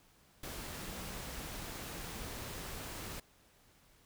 sine tone in noise, 190.5 Hz, G3, 49 cents flat, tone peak -51 dBFS, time 0.82-1.17 s, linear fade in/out 5 ms, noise pink, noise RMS -44 dBFS, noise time 0.43-3.2 s, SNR -10 dB, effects pink hiss -66 dBFS RMS until 4.05 s

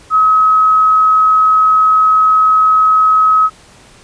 sine tone, 1277 Hz, D#6, 45 cents sharp, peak -6 dBFS, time 0.1-3.5 s, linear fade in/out 50 ms, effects pink hiss -42 dBFS RMS until 4.03 s + resampled to 22050 Hz

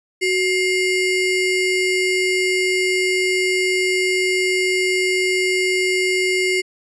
square ring-modulated tone, 1244.5 Hz, D#6, in tune, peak -14 dBFS, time 0.21-6.62 s, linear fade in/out 20 ms, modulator 873 Hz, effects resampled to 22050 Hz

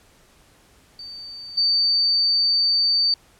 sine tone with level steps, 4589 Hz, D8, 41 cents flat, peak -34 / -16 dBFS, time 0.99-3.14 s, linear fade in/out 2 ms, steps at 1.57 s, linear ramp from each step 10 ms, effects pink hiss -55 dBFS RMS until 3.39 s + low-pass 12000 Hz 12 dB/octave

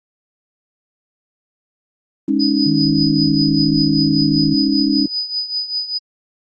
sine chord, Ab suspended fourth, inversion none, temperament equal, 207.7 / 277.2 / 311.1 Hz, Ab3 / Db4 / Eb4, 0 / 0 / 0 cents, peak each -20 / -16 / -18 dBFS, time 2.28-5.06 s, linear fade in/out 5 ms
sine tone with tremolo, 4978 Hz, D#8, in tune, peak -16 dBFS, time 2.39-5.99 s, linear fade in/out 20 ms, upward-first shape triangle, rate 5.1 Hz, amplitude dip 80%
sine tone, 155.9 Hz, D#3, 4 cents sharp, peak -19 dBFS, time 2.66-4.54 s, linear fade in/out 5 ms
effects Opus 24 kbps

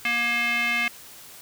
square tone with band-pass filter, 237 Hz, A#3, 29 cents sharp, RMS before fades -24 dBFS, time 0.05-0.88 s, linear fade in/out 2 ms, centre 2300 Hz, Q 4.7, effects white hiss -45 dBFS RMS until 1.41 s

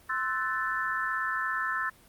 sine chord, F# half-diminished seventh, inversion second, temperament equal with one note detuned, 1046.5 / 1318.5 / 1503.2 / 1760 Hz, C6 / E6 / F#6 / A6, 0 / 0 / +27 / 0 cents, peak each -35 / -32 / -35 / -31 dBFS, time 0.09-1.9 s, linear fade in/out 10 ms, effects pink hiss -57 dBFS RMS until 2.08 s + Opus 32 kbps

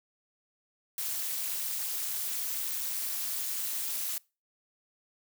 blue noise with amplitude modulation, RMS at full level -30 dBFS, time 0.98-4.18 s, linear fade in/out 2 ms, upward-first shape sine, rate 299 Hz, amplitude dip 85%, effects noise-tail reverb RT60 0.3 s tail -24 dB re dry

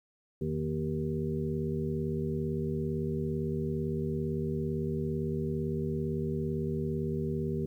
harmonic tone with a mistuned harmonic, 77.78 Hz, D#2, in tune, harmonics 1 / 2 / 3 / 5 / 6, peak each -39 / -33 / -36 / -35 / -42 dBFS, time 0.41-7.66 s, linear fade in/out 5 ms, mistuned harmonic 1, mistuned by +130 cents, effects 11-bit

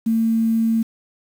sine tone with quantisation, 225.7 Hz, A3, 44 cents sharp, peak -15 dBFS, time 0.06-0.83 s, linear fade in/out 10 ms, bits 7, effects none

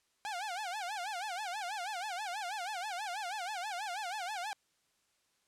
sawtooth tone with vibrato, 779 Hz, G5, 11 cents flat, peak -33 dBFS, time 0.25-4.53 s, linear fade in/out 0 ms, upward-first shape sine, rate 6.2 Hz, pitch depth 200 cents each way, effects white hiss -75 dBFS RMS until 5.47 s + low-pass 9000 Hz 12 dB/octave

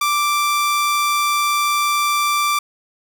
sawtooth tone, 1174.7 Hz, D6, in tune, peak -12 dBFS, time 0.01-2.59 s, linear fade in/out 5 ms, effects none

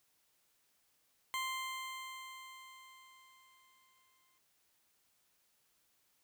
20% pulse tone with exponential decay, 1046.5 Hz, C6, in tune, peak -30 dBFS, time 1.34-4.38 s, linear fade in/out 0 ms, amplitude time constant 660 ms, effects white hiss -75 dBFS RMS until 6.23 s

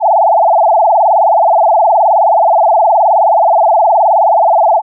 sine tone with vibrato, 760 Hz, F#5, 46 cents sharp, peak -5 dBFS, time 0-4.82 s, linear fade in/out 50 ms, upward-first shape sine, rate 19 Hz, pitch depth 270 cents each way, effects none

